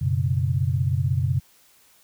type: chord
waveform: sine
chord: F# suspended fourth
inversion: none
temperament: equal with one note detuned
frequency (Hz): 92.5 / 122.41 / 138.59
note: F#2 / B2 / C#3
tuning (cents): 0 / -15 / 0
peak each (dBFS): -24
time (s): 0.01-1.4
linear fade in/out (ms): 10
effects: white hiss -57 dBFS RMS until 2.03 s